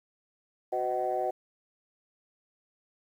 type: tone cluster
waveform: sine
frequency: 369.1 / 509 / 624 / 754 Hz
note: F#4 / C5 / D#5 / F#5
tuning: -4 / -48 / +5 / +32 cents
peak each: -34 / -34 / -32 / -30 dBFS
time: 0.72-1.31 s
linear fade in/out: 10 ms
effects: tanh soft clip ceiling -19 dBFS + 10-bit